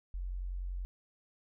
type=tone; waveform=sine; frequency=45.3 Hz; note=F#1; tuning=36 cents flat; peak=-35 dBFS; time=0.14-0.85 s; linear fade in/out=0 ms; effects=none